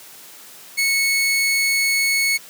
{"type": "tone", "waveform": "sawtooth", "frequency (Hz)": 2203, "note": "C#7", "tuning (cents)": -11, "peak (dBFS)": -13, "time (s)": [0.77, 2.38], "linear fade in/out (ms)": 20, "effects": ["white hiss -42 dBFS RMS until 2.49 s", "high-pass 150 Hz 12 dB/octave"]}